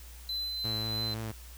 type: tone with tremolo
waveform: triangle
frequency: 4049 Hz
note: B7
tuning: 42 cents sharp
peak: -30 dBFS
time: 0.29-1.14 s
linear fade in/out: 2 ms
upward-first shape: sine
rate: 3.1 Hz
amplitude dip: 25%
type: tone with vibrato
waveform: sawtooth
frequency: 110.5 Hz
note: A2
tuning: 8 cents sharp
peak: -31 dBFS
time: 0.64-1.32 s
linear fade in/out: 10 ms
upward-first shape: triangle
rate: 5.7 Hz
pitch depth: 32 cents each way
effects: added 60 Hz sine -46 dBFS peak until 1.57 s + white hiss -53 dBFS RMS until 1.57 s